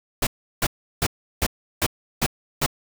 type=noise bursts; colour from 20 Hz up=pink; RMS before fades=-21 dBFS; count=7; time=0.22-2.663 s; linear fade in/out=5 ms; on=49 ms; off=350 ms; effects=none